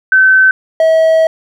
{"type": "tone pair in turn", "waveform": ["sine", "triangle"], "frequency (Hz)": [1532, 644.1], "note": ["G6", "E5"], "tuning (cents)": [-40, -40], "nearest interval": "octave + minor third", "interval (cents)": 1500, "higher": "first", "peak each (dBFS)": -4, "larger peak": "neither", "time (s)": [[0.12, 0.51], [0.8, 1.27]], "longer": "second", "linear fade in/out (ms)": 2, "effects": []}